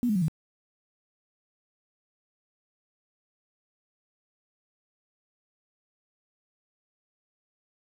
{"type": "tone with pitch steps", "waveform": "sine", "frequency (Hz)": [242.9, 210.2, 181.97, 157.5], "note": ["B3", "G#3", "F#3", "D#3"], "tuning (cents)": [-29, 21, -29, 21], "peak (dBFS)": -22, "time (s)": [0.03, 0.282], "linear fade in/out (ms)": 0, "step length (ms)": 63, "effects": ["8-bit"]}